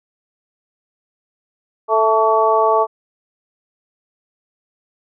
harmonic tone with a mistuned harmonic, 220 Hz, A3, in tune, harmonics 2 / 3 / 4 / 5, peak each -17 / -17 / -17 / -17 dBFS, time 1.88-2.87 s, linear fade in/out 50 ms, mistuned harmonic 5, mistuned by +48 cents, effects none

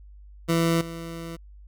20% pulse tone with level steps, 166.3 Hz, E3, 16 cents sharp, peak -15 / -29 dBFS, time 0.48-1.37 s, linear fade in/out 20 ms, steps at 0.81 s, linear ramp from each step 2 ms, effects added 50 Hz sine -44 dBFS peak until 1.67 s

